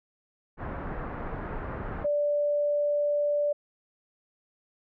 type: low-pass noise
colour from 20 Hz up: pink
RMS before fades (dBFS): -35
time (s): 0.57-2.07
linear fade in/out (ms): 50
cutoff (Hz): 1600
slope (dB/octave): 24
type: tone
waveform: sine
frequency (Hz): 585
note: D5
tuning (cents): -7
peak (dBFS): -23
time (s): 2.04-3.53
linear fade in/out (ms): 10
effects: none